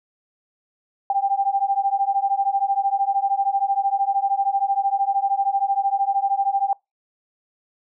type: beating tone pair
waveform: sine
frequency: 784 / 797 Hz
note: G5 / G5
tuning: 0 / +28 cents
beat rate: 13 Hz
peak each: -21 dBFS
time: 1.1-6.73 s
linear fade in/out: 2 ms
effects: noise-tail reverb RT60 0.2 s tail -25 dB re dry